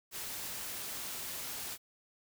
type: noise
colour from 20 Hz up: white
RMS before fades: -41 dBFS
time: 0.11-1.78 s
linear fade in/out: 50 ms
effects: none